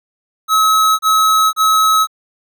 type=tone bursts; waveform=square; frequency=1285 Hz; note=E6; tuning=45 cents flat; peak=-10 dBFS; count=3; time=0.48-2.072 s; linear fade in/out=50 ms; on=510 ms; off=31 ms; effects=none